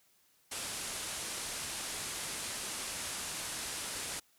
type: low-pass noise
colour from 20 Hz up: white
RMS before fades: -40 dBFS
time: 0.51-4.2 s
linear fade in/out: 10 ms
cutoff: 11000 Hz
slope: 48 dB/octave
effects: white hiss -69 dBFS RMS until 4.38 s